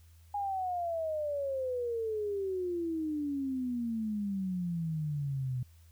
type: exponential sweep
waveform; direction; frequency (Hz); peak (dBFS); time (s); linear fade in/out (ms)
sine; down; 825 to 123.47; -31; 0.34-5.63; 5
effects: added 82 Hz sine -55 dBFS peak until 5.91 s + white hiss -68 dBFS RMS until 5.91 s